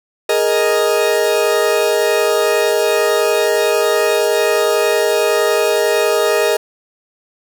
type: chord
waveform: 40% pulse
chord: Ab suspended second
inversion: none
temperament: equal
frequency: 415.3 / 466.2 / 622.3 Hz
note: Ab4 / Bb4 / Eb5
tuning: 0 / 0 / 0 cents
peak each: -16 dBFS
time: 0.29-6.57 s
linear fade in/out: 5 ms
effects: none